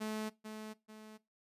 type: tone with echo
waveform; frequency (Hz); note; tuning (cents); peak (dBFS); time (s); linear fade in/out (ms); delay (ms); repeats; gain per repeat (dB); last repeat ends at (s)
sawtooth; 216.2; A3; -30; -33; 0-0.3; 20; 440; 2; -7; 1.18
effects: noise-tail reverb RT60 0.2 s tail -19 dB re dry + resampled to 32000 Hz